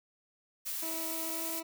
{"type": "noise", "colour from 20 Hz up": "blue", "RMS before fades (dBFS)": -37, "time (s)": [0.65, 1.61], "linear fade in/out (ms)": 20}
{"type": "tone with pitch glide", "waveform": "20% pulse", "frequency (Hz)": [324.3, 327.1], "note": ["E4", "E4"], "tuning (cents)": [-28, -13], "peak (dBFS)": -35, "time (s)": [0.82, 1.63], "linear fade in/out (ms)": 10, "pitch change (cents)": 15, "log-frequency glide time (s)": [1.28, 1.49]}
{"effects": []}